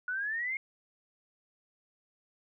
sine exponential sweep, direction up, 1451 to 2171 Hz, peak -31 dBFS, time 0.08-0.57 s, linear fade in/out 2 ms, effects none

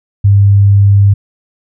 sine tone, 100 Hz, G2, 35 cents sharp, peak -3 dBFS, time 0.24-1.14 s, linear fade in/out 10 ms, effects none

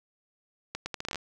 accelerating click train, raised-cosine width 0.2 ms, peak -16 dBFS, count 10, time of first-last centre 0.75-1.157 s, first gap 110 ms, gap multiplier 0.75, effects none

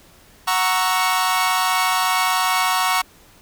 sawtooth chord, F# dominant seventh, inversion none, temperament equal, 740 / 932.3 / 1108.7 / 1318.5 Hz, F#5 / A#5 / C#6 / E6, 0 / 0 / 0 / 0 cents, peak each -19 / -19 / -17 / -22 dBFS, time 0.47-3.02 s, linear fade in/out 10 ms, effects pink hiss -50 dBFS RMS until 3.41 s

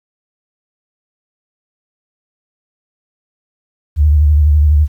sine tone with vibrato, 74.7 Hz, D2, 30 cents sharp, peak -6 dBFS, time 3.96-4.88 s, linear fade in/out 50 ms, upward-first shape sine, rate 12 Hz, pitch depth 67 cents each way, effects 8-bit

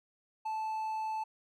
triangle tone, 875 Hz, A5, 10 cents flat, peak -31 dBFS, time 0.45-1.24 s, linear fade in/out 10 ms, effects none

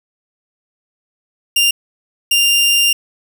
sawtooth tone bursts at uneven times, 2794 Hz, F7, in tune, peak -7 dBFS, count 2, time 1.56-1.71 / 2.31-2.93 s, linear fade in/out 5 ms, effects none

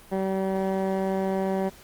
15% pulse tone with low-pass filter, 191.6 Hz, G3, 39 cents flat, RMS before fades -26 dBFS, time 0.11-1.7 s, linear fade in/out 20 ms, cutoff 1100 Hz, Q 0.77, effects pink hiss -50 dBFS RMS until 1.83 s + Opus 32 kbps

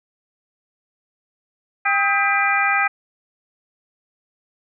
harmonic tone with a mistuned harmonic, 398.6 Hz, G4, 29 cents sharp, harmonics 2 / 3 / 4 / 5 / 6, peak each -22 / -22 / -22 / -22 / -22 dBFS, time 1.85-2.88 s, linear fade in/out 10 ms, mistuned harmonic 3, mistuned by +100 cents, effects none

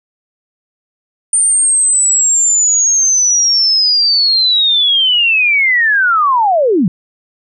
sine linear sweep, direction down, 9040 to 155.7 Hz, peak -8 dBFS, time 1.33-6.88 s, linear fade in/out 2 ms, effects none

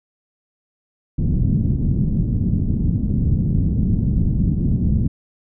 white low-pass noise, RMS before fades -18 dBFS, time 1.18-5.08 s, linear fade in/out 5 ms, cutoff 200 Hz, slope 24 dB/octave, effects none

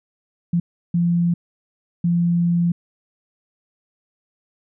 sine tone bursts at uneven times, 172.1 Hz, F3, 25 cents flat, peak -15 dBFS, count 3, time 0.53-0.6 / 0.94-1.34 / 2.04-2.72 s, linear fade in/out 5 ms, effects none

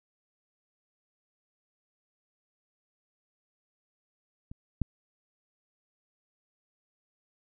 clicks, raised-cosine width 5 ms, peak -30 / -15 dBFS, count 2, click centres 4.515 / 4.817 s, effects none

